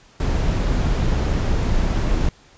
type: noise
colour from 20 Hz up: brown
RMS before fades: -19 dBFS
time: 0.2-2.29 s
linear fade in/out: 2 ms
effects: pink hiss -51 dBFS RMS until 2.57 s + resampled to 16000 Hz